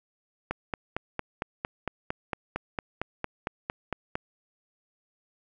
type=click train; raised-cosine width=0.5 ms; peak=-14 dBFS; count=17; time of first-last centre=0.51-4.155 s; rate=4.39 Hz; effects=none